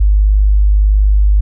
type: tone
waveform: sine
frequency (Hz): 50.8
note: G#1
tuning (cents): -38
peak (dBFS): -6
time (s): 0-1.41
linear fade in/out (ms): 10
effects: none